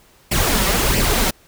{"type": "noise with flanger", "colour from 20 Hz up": "pink", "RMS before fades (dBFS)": -17, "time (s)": [0.31, 1.31], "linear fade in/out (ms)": 10, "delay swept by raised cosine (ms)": [0.38, 5.38], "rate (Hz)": 1.5, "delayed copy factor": 0.65, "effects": ["pink hiss -52 dBFS RMS until 1.47 s"]}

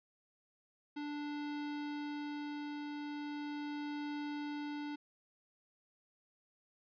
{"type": "tone with tremolo", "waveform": "square", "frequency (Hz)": 293.5, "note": "D4", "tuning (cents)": -1, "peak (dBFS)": -39, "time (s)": [0.96, 4.96], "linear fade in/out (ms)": 10, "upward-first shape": "triangle", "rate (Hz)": 0.39, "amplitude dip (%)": 25, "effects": ["resampled to 11025 Hz"]}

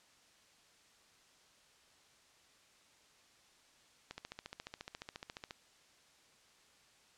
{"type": "click train", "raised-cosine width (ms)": 0.2, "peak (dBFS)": -27, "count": 21, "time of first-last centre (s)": [4.11, 5.509], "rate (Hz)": 14.3, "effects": ["white hiss -66 dBFS RMS until 7.17 s", "low-pass 7000 Hz 12 dB/octave"]}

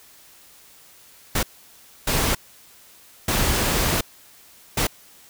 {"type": "noise bursts at uneven times", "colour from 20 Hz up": "pink", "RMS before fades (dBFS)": -21, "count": 4, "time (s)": [[1.35, 1.43], [2.07, 2.35], [3.28, 4.01], [4.77, 4.87]], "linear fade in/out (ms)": 5, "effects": ["white hiss -50 dBFS RMS until 5.29 s"]}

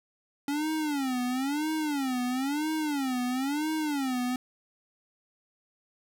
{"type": "tone with vibrato", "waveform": "square", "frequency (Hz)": 278.8, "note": "C#4", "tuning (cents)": 10, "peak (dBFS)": -28, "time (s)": [0.48, 4.36], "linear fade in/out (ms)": 2, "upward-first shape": "sine", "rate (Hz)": 1, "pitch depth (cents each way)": 210, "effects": []}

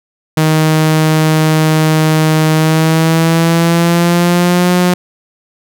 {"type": "tone with pitch glide", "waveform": "sawtooth", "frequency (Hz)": [156.8, 179.08], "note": ["D#3", "F3"], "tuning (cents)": [14, 44], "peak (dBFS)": -4, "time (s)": [0.37, 4.94], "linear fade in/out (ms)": 5, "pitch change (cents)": 230, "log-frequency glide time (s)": [2.53, 4.71], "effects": []}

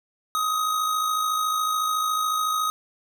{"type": "tone with amplitude modulation", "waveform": "square", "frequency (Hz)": 1257, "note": "D#6", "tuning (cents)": 17, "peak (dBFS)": -21, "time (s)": [0.35, 2.7], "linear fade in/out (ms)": 0, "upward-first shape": "sine", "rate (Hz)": 53.9, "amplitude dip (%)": 40, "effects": []}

